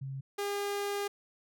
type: tone pair in turn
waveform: sine / sawtooth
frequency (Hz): 135.1 / 404.8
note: C#3 / G#4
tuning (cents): -44 / -44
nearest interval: octave + perfect fifth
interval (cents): 1900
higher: second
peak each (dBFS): -36 / -28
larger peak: second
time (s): 0.01-0.21 / 0.38-1.08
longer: second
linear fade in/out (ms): 10
effects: none